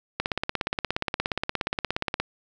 click train, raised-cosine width 0.3 ms, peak -9 dBFS, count 35, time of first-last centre 0.2-2.2 s, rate 17 Hz, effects none

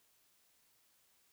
silence, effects white hiss -72 dBFS RMS until 1.32 s

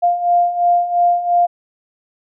sine beating tone pair, 698.5 / 701.4 Hz, F5 / F5, 0 / +7 cents, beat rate 2.9 Hz, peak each -18 / -13 dBFS, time 0.02-1.47 s, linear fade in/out 20 ms, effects none

